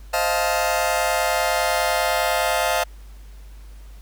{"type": "chord", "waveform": "sawtooth", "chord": "F dominant seventh", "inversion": "second", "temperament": "just", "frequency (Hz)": [523.8, 628.6, 698.5, 873.1], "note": ["C5", "Eb5", "F5", "A5"], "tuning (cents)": [2, 18, 0, -14], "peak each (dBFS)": [-23, -20, -19, -22], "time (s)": [0.13, 2.84], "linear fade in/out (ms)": 10, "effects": ["added 50 Hz sine -38 dBFS peak until 4.01 s", "pink hiss -54 dBFS RMS until 4.01 s"]}